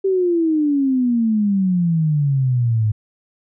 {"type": "exponential sweep", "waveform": "sine", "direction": "down", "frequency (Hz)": [392, 105.3], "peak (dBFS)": -14, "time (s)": [0.04, 2.92], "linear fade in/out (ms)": 10, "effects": []}